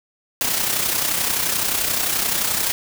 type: noise with amplitude modulation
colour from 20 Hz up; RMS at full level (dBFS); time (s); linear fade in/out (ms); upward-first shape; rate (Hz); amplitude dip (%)
white; -19; 0.41-2.72; 0; sine; 31.5; 50
effects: none